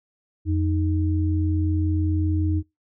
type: tone pair together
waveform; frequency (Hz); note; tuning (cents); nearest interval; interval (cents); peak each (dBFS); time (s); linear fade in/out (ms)
sine; 87.3 / 311.1; F2 / D#4; 0 / 0; octave + minor seventh; 2200; -20 / -26; 0.45-2.63; 50
effects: noise-tail reverb RT60 0.2 s tail -23 dB re dry